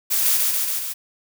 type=noise with echo; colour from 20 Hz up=blue; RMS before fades=-20 dBFS; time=0.1-0.38 s; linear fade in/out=20 ms; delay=140 ms; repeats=4; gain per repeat=-2 dB; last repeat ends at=0.94 s; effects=none